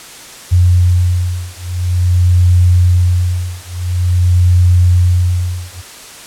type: beating tone pair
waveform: sine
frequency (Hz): 88.9 / 89.38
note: F2 / F2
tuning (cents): +31 / +41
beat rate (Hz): 0.48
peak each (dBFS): -11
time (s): 0.51-5.82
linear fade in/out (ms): 20
effects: white hiss -33 dBFS RMS until 6.26 s + low-pass 10000 Hz 12 dB/octave